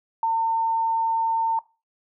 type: tone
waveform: sine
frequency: 905 Hz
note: A5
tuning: 48 cents sharp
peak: -19 dBFS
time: 0.23-1.59 s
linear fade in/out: 2 ms
effects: noise-tail reverb RT60 0.3 s tail -21 dB re dry